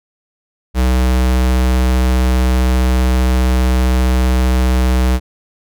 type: tone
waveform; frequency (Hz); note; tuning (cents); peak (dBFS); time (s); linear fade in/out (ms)
square; 63.2; B1; +41; -11; 0.74-5.2; 50
effects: none